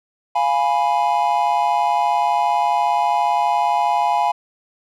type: chord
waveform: triangle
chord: F diminished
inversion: none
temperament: equal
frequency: 698.5 / 830.6 / 987.8 Hz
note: F5 / Ab5 / Cb6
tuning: 0 / 0 / 0 cents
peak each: -19 / -16 / -19 dBFS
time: 0.35-4.32 s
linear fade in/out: 10 ms
effects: none